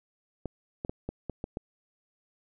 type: clicks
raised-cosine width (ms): 2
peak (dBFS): -20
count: 7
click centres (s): 0.457 / 0.849 / 0.895 / 1.09 / 1.297 / 1.441 / 1.571
effects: none